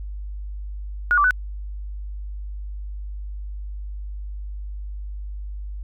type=tone with pitch steps; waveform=sine; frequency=1445 / 1164 / 1493 Hz; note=F#6 / D6 / F#6; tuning=-41 / -16 / +15 cents; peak=-14 dBFS; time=1.11-1.308 s; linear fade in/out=0 ms; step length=66 ms; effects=added 50 Hz sine -29 dBFS peak until 5.83 s